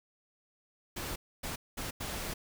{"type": "noise bursts at uneven times", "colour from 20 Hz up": "pink", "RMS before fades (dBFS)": -38, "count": 4, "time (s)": [[0.96, 1.16], [1.43, 1.56], [1.77, 1.91], [2, 2.34]], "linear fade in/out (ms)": 10, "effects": []}